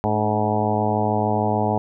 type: harmonic tone with a mistuned harmonic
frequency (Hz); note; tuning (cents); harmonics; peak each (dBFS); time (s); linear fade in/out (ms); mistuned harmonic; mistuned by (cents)
106.6; G#2; +46; 1 / 2 / 3 / 4 / 5 / 6 / 7 / 8 / 9; -25 / -25 / -30 / -27 / -30 / -27 / -25 / -26 / -31; 0.04-1.78; 0; 3; -60
effects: none